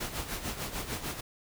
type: noise with tremolo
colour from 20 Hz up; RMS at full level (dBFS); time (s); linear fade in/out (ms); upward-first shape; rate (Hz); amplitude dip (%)
pink; -34; 0-1.21; 10; sine; 6.7; 65
effects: none